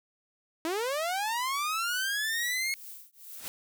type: linear sweep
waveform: sawtooth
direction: up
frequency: 311.1 to 2182 Hz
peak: -25 dBFS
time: 0.65-2.74 s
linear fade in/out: 0 ms
type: noise with tremolo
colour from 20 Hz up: violet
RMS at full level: -43 dBFS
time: 1.87-3.41 s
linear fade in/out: 10 ms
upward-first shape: triangle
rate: 2.2 Hz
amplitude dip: 100%
type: noise with exponential growth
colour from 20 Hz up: white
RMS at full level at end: -35 dBFS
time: 3.26-3.48 s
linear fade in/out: 0 ms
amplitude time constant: 46 ms
effects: none